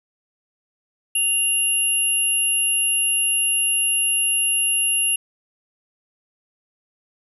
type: tone pair together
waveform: sine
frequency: 2794 / 11186 Hz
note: F7 / F9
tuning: 0 / +2 cents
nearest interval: 2 octaves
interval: 2402 cents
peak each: -21 / -19 dBFS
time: 1.15-5.16 s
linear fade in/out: 5 ms
effects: none